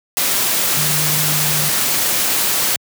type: tone in noise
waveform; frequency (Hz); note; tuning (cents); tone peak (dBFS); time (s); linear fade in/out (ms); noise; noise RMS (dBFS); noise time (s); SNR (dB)
sine; 151.7; D#3; -44; -22; 0.77-1.69; 0; white; -17; 0.17-2.76; -8
effects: high-pass 100 Hz 12 dB/octave